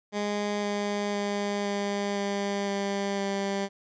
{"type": "tone with pitch steps", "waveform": "15% pulse", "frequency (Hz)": [206.2, 204.8, 203.4, 202, 200.6, 199.18, 197.8], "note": ["G#3", "G#3", "G#3", "G#3", "G3", "G3", "G3"], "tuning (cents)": [-12, -24, -36, -48, 40, 28, 16], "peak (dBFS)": -21, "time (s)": [0.12, 3.69], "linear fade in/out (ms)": 50, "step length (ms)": 510, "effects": ["resampled to 16000 Hz"]}